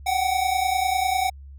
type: tone pair together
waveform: square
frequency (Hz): 740 / 770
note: F#5 / G5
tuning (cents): 0 / -31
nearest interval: minor second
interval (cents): 69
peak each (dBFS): -24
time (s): 0.06-1.3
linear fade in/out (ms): 10
effects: added 69 Hz sine -39 dBFS peak until 1.58 s